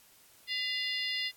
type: harmonic tone with a mistuned harmonic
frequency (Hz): 702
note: F5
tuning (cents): +9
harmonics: 3 / 4 / 5 / 6 / 7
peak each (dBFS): -36 / -37 / -38 / -39 / -39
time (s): 0.47-1.32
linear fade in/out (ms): 50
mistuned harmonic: 3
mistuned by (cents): -71
effects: white hiss -60 dBFS RMS until 1.36 s + AAC 64 kbps